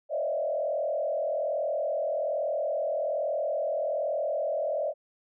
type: tone with frequency modulation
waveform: sine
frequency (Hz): 608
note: D#5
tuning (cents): -40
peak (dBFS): -26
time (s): 0.09-4.94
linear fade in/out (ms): 50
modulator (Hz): 41.2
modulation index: 1.5
effects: none